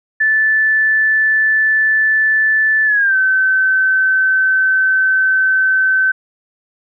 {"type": "tone with pitch glide", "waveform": "sine", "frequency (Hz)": [1751, 1533.2], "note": ["A6", "G6"], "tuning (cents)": [-9, -39], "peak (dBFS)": -10, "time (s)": [0.2, 6.12], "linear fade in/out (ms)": 10, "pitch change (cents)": -230, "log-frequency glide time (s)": [2.85, 3.16], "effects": []}